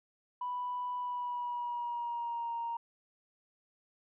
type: tone with pitch glide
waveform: sine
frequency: 987.8 to 932.4 Hz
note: B5 to A#5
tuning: 0 to 0 cents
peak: -33 dBFS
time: 0.41-2.77 s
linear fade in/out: 5 ms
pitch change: -100 cents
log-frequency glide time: 0.98-2.53 s
effects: tanh soft clip ceiling -29 dBFS